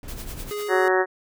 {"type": "noise", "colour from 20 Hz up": "brown", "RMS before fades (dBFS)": -35, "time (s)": [0.03, 0.5], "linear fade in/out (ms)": 2}
{"type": "noise with tremolo", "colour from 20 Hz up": "white", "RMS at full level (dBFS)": -38, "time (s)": [0.08, 0.68], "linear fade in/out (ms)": 2, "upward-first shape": "sine", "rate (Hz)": 10, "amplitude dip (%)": 75}
{"type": "tone", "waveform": "square", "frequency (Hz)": 415.3, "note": "G#4", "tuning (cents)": 0, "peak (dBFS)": -28, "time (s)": [0.51, 0.88], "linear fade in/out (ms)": 0}
{"type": "harmonic tone", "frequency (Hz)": 186.1, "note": "F#3", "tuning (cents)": 10, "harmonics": [2, 3, 4, 5, 6, 7, 8, 9, 10], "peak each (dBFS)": [-20, -26, -26, -29, -31, -31, -31, -28, -27], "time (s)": [0.68, 1.06], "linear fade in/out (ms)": 50}
{"effects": []}